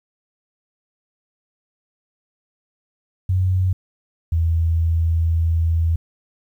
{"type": "tone pair in turn", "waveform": "sine", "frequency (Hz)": [92.5, 82.41], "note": ["F#2", "E2"], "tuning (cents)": [0, 0], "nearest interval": "major second", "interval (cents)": 200, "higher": "first", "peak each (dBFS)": -15, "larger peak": "neither", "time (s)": [[3.29, 3.73], [4.32, 5.96]], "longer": "second", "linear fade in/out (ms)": 5, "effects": ["9-bit"]}